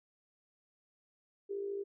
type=tone with amplitude modulation; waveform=sine; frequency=399.4 Hz; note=G4; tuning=32 cents sharp; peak=-33 dBFS; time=1.49-1.84 s; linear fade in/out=20 ms; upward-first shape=sine; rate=53.6 Hz; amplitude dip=55%; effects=none